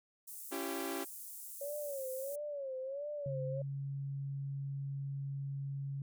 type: high-pass noise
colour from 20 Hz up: pink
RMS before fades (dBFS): -48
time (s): 0.27-2.36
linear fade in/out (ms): 10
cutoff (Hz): 8400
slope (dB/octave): 24
type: chord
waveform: sawtooth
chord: C# diminished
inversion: none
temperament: equal with one note detuned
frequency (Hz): 277.2 / 337.7 / 392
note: C#4 / E4 / G4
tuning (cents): 0 / +42 / 0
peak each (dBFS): -38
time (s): 0.51-1.05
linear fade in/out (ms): 20
type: tone with vibrato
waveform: sine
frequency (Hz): 554.4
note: C#5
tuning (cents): 0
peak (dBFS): -38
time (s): 1.61-3.62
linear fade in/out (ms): 5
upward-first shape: sine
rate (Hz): 1.5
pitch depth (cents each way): 120
type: tone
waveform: sine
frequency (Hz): 138.59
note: C#3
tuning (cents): 0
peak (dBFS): -37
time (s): 3.26-6.02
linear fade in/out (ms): 2
effects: none